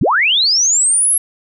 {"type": "linear sweep", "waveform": "sine", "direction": "up", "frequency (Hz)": [66.1, 11310], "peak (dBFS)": -10, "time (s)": [0.01, 1.18], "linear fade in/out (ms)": 5, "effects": []}